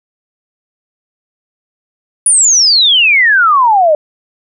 sine exponential sweep, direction down, 9900 to 587 Hz, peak -5 dBFS, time 2.26-3.95 s, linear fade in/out 2 ms, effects none

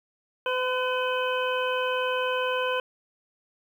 harmonic tone with a mistuned harmonic, 508 Hz, B4, 49 cents sharp, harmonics 1 / 2 / 3 / 5 / 6, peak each -27 / -30 / -32 / -34 / -35 dBFS, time 0.46-2.8 s, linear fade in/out 2 ms, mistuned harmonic 3, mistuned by -16 cents, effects 9-bit

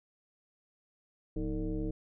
sine tone with frequency modulation, 174.61 Hz, F3, in tune, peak -31 dBFS, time 1.36-1.91 s, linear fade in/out 5 ms, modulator 139 Hz, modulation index 1.8, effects none

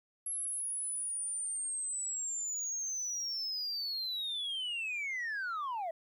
sine linear sweep, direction down, 11175 to 630 Hz, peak -32 dBFS, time 0.26-5.91 s, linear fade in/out 5 ms, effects tanh soft clip ceiling -33 dBFS + 12-bit

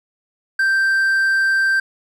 triangle tone, 1568 Hz, G6, in tune, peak -12 dBFS, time 0.59-1.8 s, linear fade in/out 5 ms, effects none

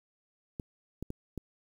clicks, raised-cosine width 3 ms, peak -24 dBFS, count 4, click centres 0.598 / 1.026 / 1.104 / 1.377 s, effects 9-bit

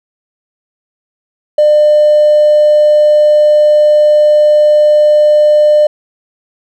triangle tone with hard clipping, 600 Hz, D5, 37 cents sharp, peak -4 dBFS, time 1.58-5.87 s, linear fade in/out 5 ms, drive 3 dB, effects none

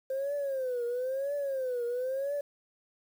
sine tone with vibrato, 523.3 Hz, C5, in tune, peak -28 dBFS, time 0.1-2.41 s, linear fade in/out 5 ms, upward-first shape triangle, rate 1 Hz, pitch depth 180 cents each way, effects tanh soft clip ceiling -27 dBFS + 9-bit

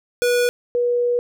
square / sine tone pair in turn, 486.8 / 484.1 Hz, B4 / B4, -25 / -35 cents, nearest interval unison, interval 10 cents, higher first, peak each -16 dBFS, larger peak neither, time 0.22-0.49 / 0.75-1.19 s, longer second, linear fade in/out 0 ms, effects none

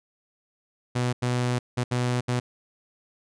sawtooth tone bursts at uneven times, 123.47 Hz, B2, in tune, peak -19 dBFS, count 5, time 0.95-1.13 / 1.22-1.59 / 1.77-1.84 / 1.91-2.21 / 2.28-2.4 s, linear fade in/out 10 ms, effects resampled to 22050 Hz

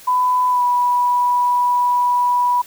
sine tone with pitch glide, 1000 to 980 Hz, B5 to B5, +21 to -14 cents, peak -13 dBFS, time 0.07-2.62 s, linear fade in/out 10 ms, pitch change -35 cents, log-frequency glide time 0.49-0.63 s, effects white hiss -42 dBFS RMS until 2.66 s

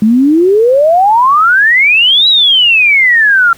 sine exponential two-way sweep, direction up then down, 207.7 to 3951 to 1351 Hz, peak -4 dBFS, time 0.02-3.53 s, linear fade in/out 2 ms, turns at 2.28 s, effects pink hiss -39 dBFS RMS until 3.57 s + high-pass 60 Hz 12 dB/octave

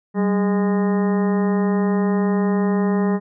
harmonic tone with a mistuned harmonic, 205.7 Hz, G#3, 16 cents flat, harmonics 1 / 2 / 3 / 4 / 5 / 6 / 7 / 8 / 9, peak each -17 / -23 / -32 / -31 / -33 / -37 / -43 / -45 / -36 dBFS, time 0.14-3.2 s, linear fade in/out 50 ms, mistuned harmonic 1, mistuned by -110 cents, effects none

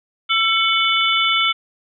sine tone cluster, 1341 / 2216 / 3011 / 3489 Hz, E6 / C#7 / F#7 / A7, +29 / -1 / +30 / -15 cents, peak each -20 dBFS, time 0.29-1.53 s, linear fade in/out 20 ms, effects none

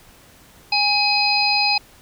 harmonic tone with a mistuned harmonic, 825 Hz, G#5, 12 cents flat, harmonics 1 / 3 / 5 / 6, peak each -21 / -20 / -22 / -21 dBFS, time 0.72-1.78 s, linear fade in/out 5 ms, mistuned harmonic 3, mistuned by +35 cents, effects pink hiss -49 dBFS RMS until 2.01 s

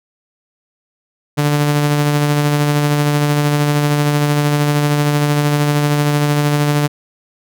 sawtooth tone with tremolo, 146.83 Hz, D3, in tune, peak -7 dBFS, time 1.37-6.88 s, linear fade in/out 20 ms, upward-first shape sine, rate 13 Hz, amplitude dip 30%, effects none

